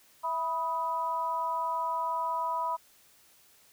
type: tone cluster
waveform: sine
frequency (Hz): 658 / 984 / 1255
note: E5 / B5 / D#6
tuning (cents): -3 / -7 / +15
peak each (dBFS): -38 / -29 / -38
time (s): 0.23-2.77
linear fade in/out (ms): 20
effects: white hiss -61 dBFS RMS until 3.72 s